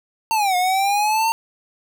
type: linear two-way sweep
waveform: square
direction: down then up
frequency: 915 to 716 to 915 Hz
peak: -17 dBFS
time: 0.31-1.32 s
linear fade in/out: 0 ms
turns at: 0.56 s
effects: none